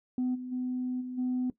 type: tone with level steps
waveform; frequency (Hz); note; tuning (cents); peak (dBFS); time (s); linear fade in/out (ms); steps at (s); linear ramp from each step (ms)
sine; 252.1; B3; +36; -25 / -36 / -29 / -35 / -26; 0.18-1.5; 2; 0.34 / 0.51 / 1 / 1.17; 20
effects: noise-tail reverb RT60 0.1 s tail -17 dB re dry + tanh soft clip ceiling -24 dBFS